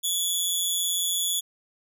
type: tone with amplitude modulation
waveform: 15% pulse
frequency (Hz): 3408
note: G#7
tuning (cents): +44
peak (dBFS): -14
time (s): 0.03-1.41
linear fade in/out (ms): 20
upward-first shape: sine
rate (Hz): 178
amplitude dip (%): 60
effects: none